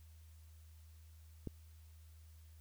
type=click; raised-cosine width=3 ms; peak=-29 dBFS; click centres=1.473 s; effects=added 79 Hz sine -56 dBFS peak until 2.6 s + white hiss -71 dBFS RMS until 2.6 s